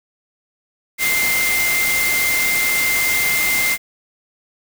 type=tone in noise; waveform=sine; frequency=2093 Hz; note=C7; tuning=in tune; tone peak=-17 dBFS; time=0.98-3.78 s; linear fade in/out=50 ms; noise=white; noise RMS=-21 dBFS; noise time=0.98-3.78 s; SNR=+1 dB; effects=none